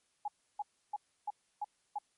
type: tone bursts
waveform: sine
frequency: 830.6 Hz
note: G#5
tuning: in tune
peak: -33 dBFS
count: 6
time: 0.25-1.986 s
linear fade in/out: 5 ms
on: 31 ms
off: 310 ms
effects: white hiss -75 dBFS RMS until 2.17 s + MP3 48 kbps